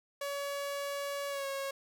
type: tone with pitch glide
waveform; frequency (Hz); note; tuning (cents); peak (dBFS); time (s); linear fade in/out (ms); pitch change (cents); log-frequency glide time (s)
sawtooth; 565 to 548.3; C#5 to C#5; +33 to -19; -31; 0.21-1.71; 5; -52; 1.29-1.47
effects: none